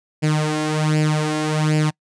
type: tone with flanger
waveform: sawtooth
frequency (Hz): 153.6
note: D#3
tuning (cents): -22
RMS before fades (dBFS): -19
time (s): 0.22-1.91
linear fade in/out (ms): 20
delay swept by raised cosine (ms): 0.4 to 2.9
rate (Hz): 1.3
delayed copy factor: +0.7
effects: noise-tail reverb RT60 0.1 s tail -26 dB re dry + resampled to 22050 Hz